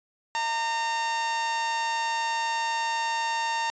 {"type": "tone with amplitude modulation", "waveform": "sawtooth", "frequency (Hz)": 916, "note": "A#5", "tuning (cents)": -31, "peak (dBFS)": -20, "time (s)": [0.35, 3.7], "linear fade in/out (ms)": 0, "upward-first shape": "sine", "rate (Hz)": 272, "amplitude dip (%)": 35, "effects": ["resampled to 16000 Hz"]}